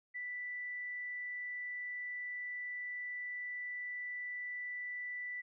sine tone, 1975.5 Hz, B6, in tune, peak -39 dBFS, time 0.14-5.42 s, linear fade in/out 20 ms, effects none

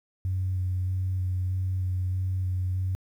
sine tone with vibrato, 92.5 Hz, F#2, in tune, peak -24 dBFS, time 0.25-2.95 s, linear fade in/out 0 ms, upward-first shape square, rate 1.6 Hz, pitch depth 13 cents each way, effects tanh soft clip ceiling -20 dBFS + 10-bit

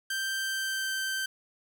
sawtooth tone with pitch glide, 1568 to 1555.4 Hz, G6 to G6, 0 to -14 cents, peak -26 dBFS, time 0.1-1.26 s, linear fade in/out 5 ms, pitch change -14 cents, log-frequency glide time 0.34-0.92 s, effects 9-bit

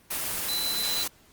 sine tone in noise, 4016 Hz, B7, 28 cents sharp, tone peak -28 dBFS, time 0.48-1.04 s, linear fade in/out 10 ms, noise white, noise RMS -30 dBFS, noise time 0.1-1.08 s, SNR -1 dB, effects pink hiss -58 dBFS RMS until 1.32 s + Opus 24 kbps

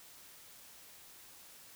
silence, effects white hiss -56 dBFS RMS until 1.75 s

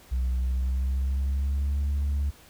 sine tone with pitch glide, 63 to 71.12 Hz, B1 to C#2, +35 to +45 cents, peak -21 dBFS, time 0.11-2.31 s, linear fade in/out 20 ms, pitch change +210 cents, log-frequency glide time 0.39-1.81 s, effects tanh soft clip ceiling -22 dBFS + pink hiss -53 dBFS RMS until 2.49 s

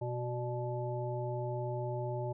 harmonic tone with a mistuned harmonic, 123.47 Hz, B2, in tune, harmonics 1 / 3 / 5 / 7, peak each -36 / -40 / -40 / -43 dBFS, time 0.01-2.33 s, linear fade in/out 10 ms, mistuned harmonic 5, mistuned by -53 cents, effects none

